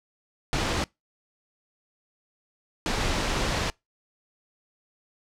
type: noise bursts at uneven times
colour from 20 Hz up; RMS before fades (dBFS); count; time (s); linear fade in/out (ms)
pink; -26; 2; 0.53-0.84 / 2.86-3.7; 0
effects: noise-tail reverb RT60 0.2 s tail -25 dB re dry + low-pass 6000 Hz 12 dB/octave